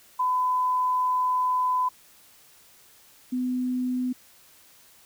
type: tone pair in turn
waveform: sine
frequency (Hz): 1007 / 251.8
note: B5 / B3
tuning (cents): +33 / +34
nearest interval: 2 octaves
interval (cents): 2399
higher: first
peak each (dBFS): -21 / -24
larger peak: first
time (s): 0.19-1.89 / 3.32-4.13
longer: first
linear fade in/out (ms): 10
effects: white hiss -55 dBFS RMS until 5.05 s